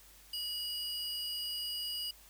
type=tone pair together; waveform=square; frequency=2911 / 4865 Hz; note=F#7 / D#8; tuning=-29 / -40 cents; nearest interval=major sixth; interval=889 cents; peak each=-40 / -39 dBFS; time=0.33-2.11 s; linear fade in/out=5 ms; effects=added 50 Hz sine -62 dBFS peak until 2.29 s + white hiss -59 dBFS RMS until 2.29 s